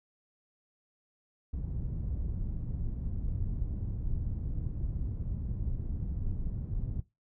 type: low-pass noise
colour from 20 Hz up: pink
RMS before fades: -34 dBFS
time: 1.53-7.01 s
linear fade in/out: 5 ms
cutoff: 130 Hz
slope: 12 dB/octave
effects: noise-tail reverb RT60 0.2 s tail -17 dB re dry